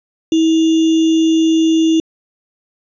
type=tone with sample-and-hold; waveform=sine; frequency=322.6 Hz; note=E4; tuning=37 cents flat; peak=-9 dBFS; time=0.32-2 s; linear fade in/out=2 ms; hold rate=3150 Hz; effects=resampled to 16000 Hz